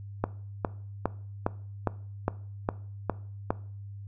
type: click train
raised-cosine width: 1 ms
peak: -11 dBFS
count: 9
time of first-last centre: 0.24-3.505 s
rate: 2.45 Hz
effects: noise-tail reverb RT60 0.5 s tail -19 dB re dry + added 100 Hz sine -39 dBFS peak until 4.07 s